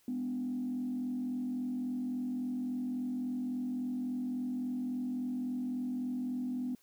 sine tone with frequency modulation, 250 Hz, B3, 21 cents sharp, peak -32 dBFS, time 0.08-6.75 s, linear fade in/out 2 ms, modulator 43.6 Hz, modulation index 0.52, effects tanh soft clip ceiling -28 dBFS + white hiss -68 dBFS RMS until 6.82 s

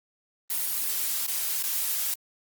blue noise with dropouts, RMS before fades -28 dBFS, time 0.5-2.14 s, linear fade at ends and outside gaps 2 ms, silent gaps 1.265-1.28 / 1.627-1.637 s, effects Opus 24 kbps

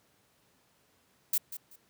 violet noise with echo, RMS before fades -27 dBFS, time 1.33-1.38 s, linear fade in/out 5 ms, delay 190 ms, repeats 2, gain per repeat -13 dB, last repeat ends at 1.76 s, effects pink hiss -68 dBFS RMS until 1.89 s + high-pass 100 Hz 12 dB/octave

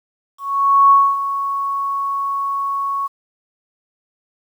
sine tone with ADSR envelope, 1108.7 Hz, C#6, in tune, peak -6 dBFS, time 0.38-3.08 s, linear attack 530 ms, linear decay 250 ms, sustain -12 dB, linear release 20 ms, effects 8-bit

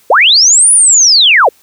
sine linear two-way sweep, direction up then down, 406.1 to 9956 to 406.1 Hz, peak -3 dBFS, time 0.1-1.49 s, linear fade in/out 5 ms, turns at 0.72 s, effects white hiss -48 dBFS RMS until 1.62 s

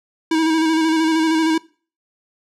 square tone with vibrato, 320.3 Hz, E4, 50 cents flat, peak -15 dBFS, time 0.31-1.58 s, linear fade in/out 5 ms, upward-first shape square, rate 13 Hz, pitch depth 27 cents each way, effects noise-tail reverb RT60 0.4 s tail -22 dB re dry + low-pass 7000 Hz 12 dB/octave

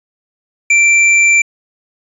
sine tone with tanh clipping, 2349 Hz, D7, in tune, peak -8 dBFS, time 0.7-1.42 s, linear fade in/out 5 ms, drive 16 dB, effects resampled to 22050 Hz

